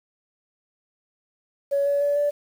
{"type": "tone with pitch steps", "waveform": "sine", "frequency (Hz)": [562, 568.5, 575.1, 581.8], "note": ["C#5", "C#5", "D5", "D5"], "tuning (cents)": [24, 44, -36, -16], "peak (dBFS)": -18, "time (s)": [1.71, 2.31], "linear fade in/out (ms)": 20, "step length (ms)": 150, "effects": ["tanh soft clip ceiling -14 dBFS", "8-bit"]}